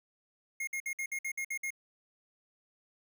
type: tone bursts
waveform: square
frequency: 2146 Hz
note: C7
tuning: 43 cents sharp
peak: -34 dBFS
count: 9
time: 0.6-1.705 s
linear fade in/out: 5 ms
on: 73 ms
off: 56 ms
effects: none